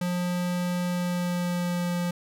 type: tone with pitch glide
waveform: square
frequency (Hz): 177.8 to 175.45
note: F3 to F3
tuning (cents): +31 to +8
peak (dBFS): -26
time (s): 0.01-2.11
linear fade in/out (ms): 5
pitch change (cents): -23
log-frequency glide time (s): 0.84-1.99
effects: none